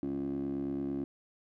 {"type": "tone with band-pass filter", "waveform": "15% pulse", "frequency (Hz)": 69, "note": "C#2", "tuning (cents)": -7, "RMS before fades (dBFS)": -35, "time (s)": [0.03, 1.04], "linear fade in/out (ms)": 0, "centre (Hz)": 310, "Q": 8.1, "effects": []}